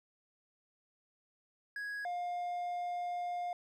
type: tone pair in turn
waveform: triangle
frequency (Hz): 1661.2 / 707.6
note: G#6 / F5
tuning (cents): 0 / +23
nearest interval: octave + minor third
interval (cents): 1477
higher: first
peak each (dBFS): -36 / -33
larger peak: second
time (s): 1.76-2.05 / 2.05-3.53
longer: second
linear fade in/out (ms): 2
effects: none